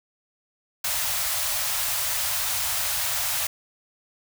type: band-stop noise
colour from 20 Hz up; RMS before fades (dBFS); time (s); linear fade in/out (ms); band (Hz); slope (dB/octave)
white; -26; 0.84-3.47; 5; 140 to 560; 96
effects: none